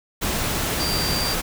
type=tone in noise; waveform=sine; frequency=4706 Hz; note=D8; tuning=3 cents sharp; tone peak=-25 dBFS; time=0.79-1.35 s; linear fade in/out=20 ms; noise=pink; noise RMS=-24 dBFS; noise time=0.21-1.42 s; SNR=-4 dB; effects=none